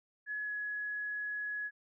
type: tone with pitch glide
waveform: sine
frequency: 1695 to 1684.3 Hz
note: G#6 to G#6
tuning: +35 to +24 cents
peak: -35 dBFS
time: 0.26-1.71 s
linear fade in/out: 50 ms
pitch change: -11 cents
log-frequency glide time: 0.44-0.5 s
effects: none